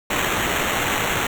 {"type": "noise with sample-and-hold", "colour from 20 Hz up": "blue", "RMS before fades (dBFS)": -22, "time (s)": [0.1, 1.27], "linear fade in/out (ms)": 5, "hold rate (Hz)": 4900, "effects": []}